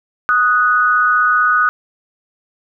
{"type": "tone pair together", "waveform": "sine", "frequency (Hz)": [1244.5, 1480], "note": ["D#6", "F#6"], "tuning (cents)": [0, 0], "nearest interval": "minor third", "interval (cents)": 300, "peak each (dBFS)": -13, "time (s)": [0.29, 1.69], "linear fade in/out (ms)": 0, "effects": []}